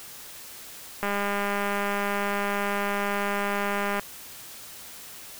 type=click train; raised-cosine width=0.5 ms; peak=-13 dBFS; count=600; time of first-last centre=1.03-3.995 s; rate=202 Hz; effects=white hiss -43 dBFS RMS until 5.39 s